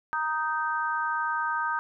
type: chord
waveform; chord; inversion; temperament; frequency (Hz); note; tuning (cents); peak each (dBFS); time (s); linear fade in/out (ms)
sine; Eb major; second; just; 933.4 / 1244.5 / 1555.6; Bb5 / Eb6 / G6; +2 / 0 / -14; -30; 0.13-1.79; 0
effects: none